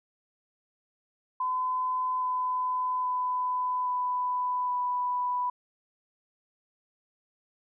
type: tone with pitch steps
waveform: sine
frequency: 1015 / 1008.6 / 1002.2 / 995.8 / 989.5 Hz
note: B5 / B5 / B5 / B5 / B5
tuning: +47 / +36 / +25 / +14 / +3 cents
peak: -26 dBFS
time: 1.4-5.5 s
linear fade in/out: 5 ms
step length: 820 ms
effects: none